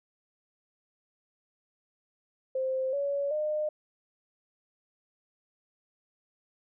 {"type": "tone with pitch steps", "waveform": "sine", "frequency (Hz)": [523.3, 564.1, 608.1], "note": ["C5", "C#5", "D#5"], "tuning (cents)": [0, 30, -40], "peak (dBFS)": -27, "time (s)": [2.55, 3.69], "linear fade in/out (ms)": 5, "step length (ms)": 380, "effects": []}